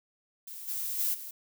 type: noise with level steps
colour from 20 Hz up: violet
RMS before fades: -43 / -34 / -29 / -42 dBFS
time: 0.47-1.31 s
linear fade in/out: 5 ms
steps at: 0.67 / 0.98 / 1.13 s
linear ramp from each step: 20 ms
effects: none